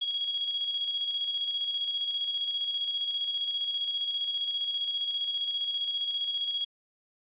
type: tone with tremolo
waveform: sine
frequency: 3311 Hz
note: G#7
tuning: 6 cents flat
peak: -26 dBFS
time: 0.01-6.65 s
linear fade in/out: 10 ms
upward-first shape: square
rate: 15 Hz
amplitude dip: 40%
effects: resampled to 8000 Hz